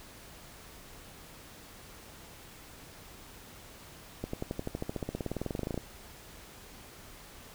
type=accelerating click train; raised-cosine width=2 ms; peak=-20 dBFS; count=27; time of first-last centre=4.24-5.777 s; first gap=94 ms; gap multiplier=0.96; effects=pink hiss -51 dBFS RMS until 7.54 s